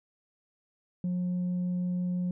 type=tone with tanh clipping; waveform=sine; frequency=179.4 Hz; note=F3; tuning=47 cents sharp; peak=-28 dBFS; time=1.04-2.31 s; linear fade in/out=2 ms; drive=1 dB; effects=none